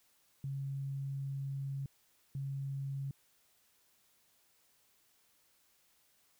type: tone bursts at uneven times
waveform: sine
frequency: 137.4 Hz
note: C#3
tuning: 15 cents flat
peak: -36 dBFS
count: 2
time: 0.44-1.86 / 2.35-3.11 s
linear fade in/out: 2 ms
effects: white hiss -71 dBFS RMS until 6.39 s